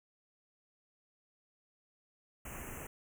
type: band-stop noise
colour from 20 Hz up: pink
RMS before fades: -45 dBFS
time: 2.45-2.87 s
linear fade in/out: 5 ms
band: 2900 to 6200 Hz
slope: 96 dB/octave
effects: none